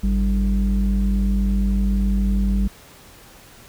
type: tone pair together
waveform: sine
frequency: 51.91 / 196 Hz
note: G#1 / G3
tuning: 0 / 0 cents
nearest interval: octave + major seventh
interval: 2300 cents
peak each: -16 / -19 dBFS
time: 0.03-2.68 s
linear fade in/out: 10 ms
effects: tanh soft clip ceiling -12 dBFS + pink hiss -46 dBFS RMS until 3.68 s